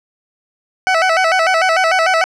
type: tone with vibrato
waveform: 20% pulse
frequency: 700 Hz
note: F5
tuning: 4 cents sharp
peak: -6 dBFS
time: 0.87-2.24 s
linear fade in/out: 0 ms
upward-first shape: square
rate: 6.7 Hz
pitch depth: 120 cents each way
effects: low-pass 5000 Hz 12 dB/octave